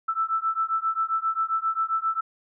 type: beating tone pair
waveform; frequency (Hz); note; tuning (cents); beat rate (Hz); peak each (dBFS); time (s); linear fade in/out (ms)
sine; 1318.5 / 1326; E6 / E6; 0 / +10; 7.5; -26; 0.08-2.21; 10
effects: none